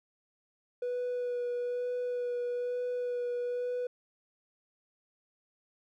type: tone with vibrato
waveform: triangle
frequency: 489.9 Hz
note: B4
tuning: 14 cents flat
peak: -28 dBFS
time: 0.82-3.87 s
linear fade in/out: 5 ms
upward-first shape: sine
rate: 1.1 Hz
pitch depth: 14 cents each way
effects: tanh soft clip ceiling -26 dBFS